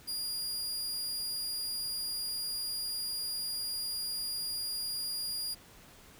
sawtooth tone, 4836 Hz, D8, 50 cents sharp, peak -31 dBFS, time 0.07-5.55 s, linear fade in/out 20 ms, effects pink hiss -56 dBFS RMS until 6.19 s

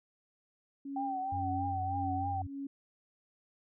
sine tone with tremolo, 277.2 Hz, C#4, in tune, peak -36 dBFS, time 0.85-2.67 s, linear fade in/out 5 ms, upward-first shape sine, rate 1.8 Hz, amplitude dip 80%
sine tone with vibrato, 775 Hz, G5, 20 cents flat, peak -33 dBFS, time 0.96-2.42 s, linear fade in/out 5 ms, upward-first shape triangle, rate 3.2 Hz, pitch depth 75 cents each way
sine tone, 92.5 Hz, F#2, in tune, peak -36 dBFS, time 1.32-2.47 s, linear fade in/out 5 ms
effects none

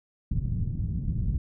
white low-pass noise, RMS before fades -28 dBFS, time 0.31-1.38 s, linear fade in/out 5 ms, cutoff 150 Hz, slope 24 dB/octave, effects none

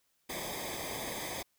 pink noise with comb filter, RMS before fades -39 dBFS, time 0.29-1.43 s, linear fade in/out 10 ms, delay 0.71 ms, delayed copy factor -0.85, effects white hiss -75 dBFS RMS until 1.58 s

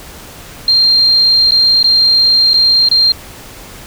sine tone with dropouts, 4186 Hz, C8, in tune, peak -6 dBFS, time 0.68-3.12 s, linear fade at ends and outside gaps 2 ms, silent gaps 1.509-1.519 / 1.829-1.842 / 2.534-2.541 / 2.887-2.913 s, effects pink hiss -33 dBFS RMS until 3.86 s

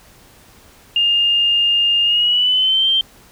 sine tone with pitch glide, 2819 to 3146 Hz, F7 to G7, +16 to +6 cents, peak -12 dBFS, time 0.96-3.01 s, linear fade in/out 2 ms, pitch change +190 cents, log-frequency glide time 2.03-2.87 s, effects pink hiss -47 dBFS RMS until 3.31 s

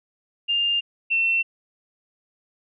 sine tone pair in turn, 2805 / 2699 Hz, F7 / E7, +7 / +40 cents, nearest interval minor second, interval 67 cents, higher first, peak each -19 / -18 dBFS, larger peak second, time 0.48-0.81 / 1.1-1.43 s, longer neither, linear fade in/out 20 ms, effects none

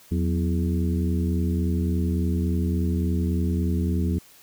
harmonic tone with a mistuned harmonic, 83.5 Hz, E2, 23 cents sharp, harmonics 1 / 2 / 3 / 4 / 5, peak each -23 / -26 / -30 / -33 / -37 dBFS, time 0.11-4.19 s, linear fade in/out 10 ms, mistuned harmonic 2, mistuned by +130 cents, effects white hiss -52 dBFS RMS until 4.42 s

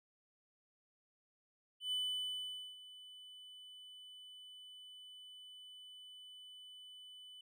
triangle tone with ADSR envelope, 3000 Hz, F#7, 23 cents sharp, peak -33 dBFS, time 1.8-7.41 s, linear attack 120 ms, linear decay 840 ms, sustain -18 dB, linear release 3 ms, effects none

